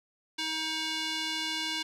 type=tone with band-pass filter; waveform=square; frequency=316.8 Hz; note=D#4; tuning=31 cents sharp; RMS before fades=-33 dBFS; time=0.38-1.83 s; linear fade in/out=10 ms; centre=3600 Hz; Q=1.6; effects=none

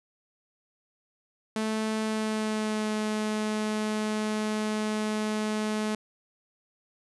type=tone with pitch glide; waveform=sawtooth; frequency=218.2 to 214.3 Hz; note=A3 to A3; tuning=-14 to -45 cents; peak=-23 dBFS; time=1.56-5.95 s; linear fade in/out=2 ms; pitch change=-31 cents; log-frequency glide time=2.03-2.9 s; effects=resampled to 24000 Hz

